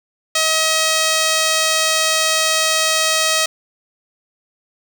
5% pulse tone, 636 Hz, D#5, 38 cents sharp, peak -3 dBFS, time 0.35-3.46 s, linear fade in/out 5 ms, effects none

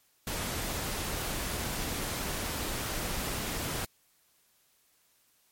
pink noise, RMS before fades -34 dBFS, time 0.27-3.85 s, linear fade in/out 2 ms, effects white hiss -68 dBFS RMS until 5.51 s + MP3 64 kbps

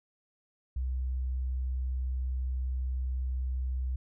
sine tone, 63.9 Hz, C2, 40 cents flat, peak -29 dBFS, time 0.76-3.96 s, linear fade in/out 5 ms, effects none

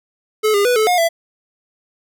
square tone with pitch steps, 430.9 / 404.6 / 492.2 / 434.3 / 717 / 668 Hz, A4 / G#4 / B4 / A4 / F5 / E5, -36 / -45 / -6 / -23 / +45 / +23 cents, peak -13 dBFS, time 0.43-1.09 s, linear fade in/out 20 ms, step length 110 ms, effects none

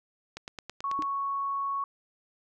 click train, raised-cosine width 0.2 ms, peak -21 dBFS, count 7, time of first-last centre 0.37-1.023 s, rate 9.19 Hz
sine tone, 1108.7 Hz, C#6, in tune, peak -28 dBFS, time 0.84-1.84 s, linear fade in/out 2 ms
sine tone with exponential decay, 306.2 Hz, D#4, 28 cents flat, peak -30 dBFS, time 0.99-1.07 s, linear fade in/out 0 ms, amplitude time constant 16 ms
effects none

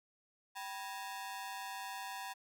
sawtooth ring-modulated tone, 878 Hz, A5, 4 cents flat, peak -35 dBFS, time 0.55-2.34 s, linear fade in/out 20 ms, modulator 102 Hz, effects none

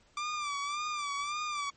sawtooth tone with vibrato, 1174.7 Hz, D6, in tune, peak -29 dBFS, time 0.17-1.7 s, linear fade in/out 2 ms, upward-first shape sine, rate 1.8 Hz, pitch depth 68 cents each way, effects pink hiss -65 dBFS RMS until 1.76 s + MP3 32 kbps

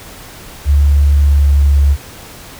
sine tone with pitch glide, 71.6 to 70.86 Hz, D2 to C#2, -43 to +39 cents, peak -6 dBFS, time 0.65-1.97 s, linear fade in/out 50 ms, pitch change -18 cents, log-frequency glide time 1.2-1.52 s, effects pink hiss -34 dBFS RMS until 2.59 s

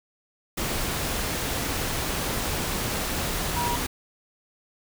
sine tone in noise, 959 Hz, A#5, 49 cents sharp, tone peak -26 dBFS, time 3.56-3.76 s, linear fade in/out 10 ms, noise pink, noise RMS -28 dBFS, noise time 0.57-3.87 s, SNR -1 dB, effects none

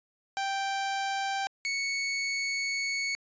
sawtooth tone pair in turn, 784 / 2217 Hz, G5 / C#7, 0 / 0 cents, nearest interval octave + tritone, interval 1800 cents, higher second, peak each -25 dBFS, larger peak neither, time 0.37-1.47 / 1.65-3.15 s, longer second, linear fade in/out 0 ms, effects resampled to 16000 Hz

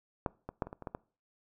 clicks, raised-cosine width 1 ms, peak -16 / -25 / -16 / -29 / -28 / -30 / -23 / -23 dBFS, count 8, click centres 0.262 / 0.49 / 0.622 / 0.67 / 0.729 / 0.823 / 0.872 / 0.949 s, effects noise-tail reverb RT60 0.4 s tail -23 dB re dry

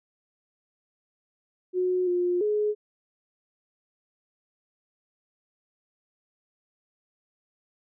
sine tone with pitch steps, 365.1 / 355.1 / 420.9 Hz, F#4 / F4 / G#4, -23 / +29 / +23 cents, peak -22 dBFS, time 1.73-2.75 s, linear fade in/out 50 ms, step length 340 ms, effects none

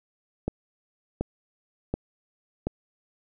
click train, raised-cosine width 2 ms, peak -13 dBFS, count 4, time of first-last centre 0.48-2.67 s, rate 1.37 Hz, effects none

